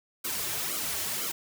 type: noise with flanger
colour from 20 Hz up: white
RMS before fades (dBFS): -32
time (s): 0.24-1.32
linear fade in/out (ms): 10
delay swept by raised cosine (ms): 1.1 to 4.2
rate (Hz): 2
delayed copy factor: -1
effects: none